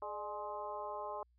harmonic tone with a mistuned harmonic, 210 Hz, G#3, 19 cents sharp, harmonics 2 / 3 / 4 / 5 / 6, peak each -48 / -45 / -45 / -44 / -53 dBFS, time 0.02-1.23 s, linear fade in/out 2 ms, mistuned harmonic 3, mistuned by -76 cents, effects added 60 Hz sine -68 dBFS peak until 1.38 s

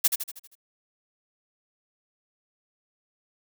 blue noise with echo, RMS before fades -19 dBFS, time 0.04-0.08 s, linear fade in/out 10 ms, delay 79 ms, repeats 6, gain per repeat -6 dB, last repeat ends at 0.554 s, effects none

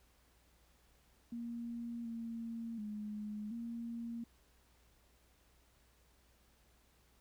sine tone with pitch steps, 234.9 / 229.7 / 210.4 / 232.9 Hz, A#3 / A#3 / G#3 / A#3, +13 / -25 / +23 / -1 cents, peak -40 dBFS, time 1.32-4.24 s, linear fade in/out 5 ms, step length 730 ms, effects added 60 Hz sine -70 dBFS peak until 7.2 s + pink hiss -71 dBFS RMS until 7.2 s

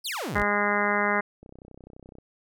sawtooth exponential sweep, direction down, 5320 to 32.7 Hz, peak -26 dBFS, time 0.04-0.44 s, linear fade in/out 20 ms
harmonic tone, 205.4 Hz, G#3, 19 cents flat, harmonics 1 / 2 / 3 / 4 / 5 / 6 / 7 / 8 / 9 / 10, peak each -31 / -31 / -31 / -31 / -31 / -31 / -31 / -31 / -31 / -31 dBFS, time 0.35-1.21 s, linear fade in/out 10 ms
click train, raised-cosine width 2 ms, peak -33 dBFS, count 25, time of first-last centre 1.43-2.185 s, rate 31.8 Hz
effects none

